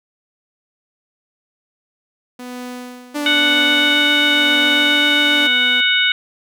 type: tone with tremolo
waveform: sawtooth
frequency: 248.3 Hz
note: B3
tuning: 9 cents sharp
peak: -23 dBFS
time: 2.39-5.81 s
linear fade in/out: 5 ms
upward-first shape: sine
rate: 1 Hz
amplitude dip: 75%
type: tone with vibrato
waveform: sawtooth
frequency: 293 Hz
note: D4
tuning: 4 cents flat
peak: -16 dBFS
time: 3.14-5.48 s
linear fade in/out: 20 ms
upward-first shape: sine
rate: 7.4 Hz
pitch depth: 9 cents each way
type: harmonic tone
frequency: 740 Hz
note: F#5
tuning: in tune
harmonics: 2 / 3 / 4 / 5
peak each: -18 / -18 / -18 / -18 dBFS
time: 3.26-6.12 s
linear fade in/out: 2 ms
effects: none